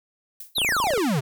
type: noise with exponential decay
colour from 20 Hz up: violet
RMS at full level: -34 dBFS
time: 0.4-0.59 s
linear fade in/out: 5 ms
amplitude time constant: 40 ms
type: exponential sweep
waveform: square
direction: down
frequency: 4265 to 122.1 Hz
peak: -21 dBFS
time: 0.55-1.21 s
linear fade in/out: 20 ms
type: clicks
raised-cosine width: 1 ms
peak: -17 dBFS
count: 12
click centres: 0.583 / 0.617 / 0.648 / 0.69 / 0.723 / 0.766 / 0.801 / 0.841 / 0.871 / 0.906 / 0.936 / 0.977 s
effects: none